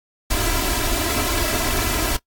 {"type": "noise with comb filter", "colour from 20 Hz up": "pink", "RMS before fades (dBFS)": -21, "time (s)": [0.3, 2.17], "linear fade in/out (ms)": 10, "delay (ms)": 3, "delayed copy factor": 1, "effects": ["noise-tail reverb RT60 0.1 s tail -22 dB re dry", "AAC 64 kbps"]}